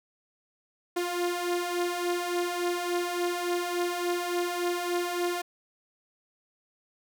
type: beating tone pair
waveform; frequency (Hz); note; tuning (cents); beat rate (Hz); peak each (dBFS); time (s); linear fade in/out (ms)
sawtooth; 349.2 / 352.7; F4 / F4; 0 / +17; 3.5; -29 / -25; 0.96-5.42; 10
effects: none